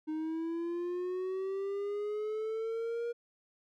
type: linear sweep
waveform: triangle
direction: up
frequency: 308.2 to 474.9 Hz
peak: -31 dBFS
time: 0.07-3.13 s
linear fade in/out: 20 ms
effects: none